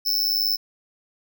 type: tone with amplitude modulation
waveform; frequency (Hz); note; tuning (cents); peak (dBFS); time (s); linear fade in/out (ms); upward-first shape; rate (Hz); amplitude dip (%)
square; 5280; E8; +2; -16; 0.05-0.57; 20; sine; 101; 100
effects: none